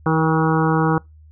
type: harmonic tone with a mistuned harmonic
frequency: 160 Hz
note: D#3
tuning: 49 cents sharp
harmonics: 1 / 2 / 3 / 5 / 6 / 7 / 8 / 9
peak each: -18 / -21 / -23 / -25 / -26 / -26 / -27 / -28 dBFS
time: 0.06-0.98 s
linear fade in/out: 2 ms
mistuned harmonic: 3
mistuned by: -16 cents
effects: noise-tail reverb RT60 0.2 s tail -25 dB re dry + added 77 Hz sine -43 dBFS peak until 1.31 s